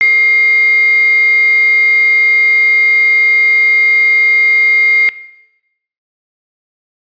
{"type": "tone with quantisation", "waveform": "sine", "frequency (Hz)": 2121, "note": "C7", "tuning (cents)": 23, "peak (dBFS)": -6, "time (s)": [0.01, 5.09], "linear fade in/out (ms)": 0, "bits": 3, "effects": ["noise-tail reverb RT60 0.9 s tail -18 dB re dry", "resampled to 11025 Hz"]}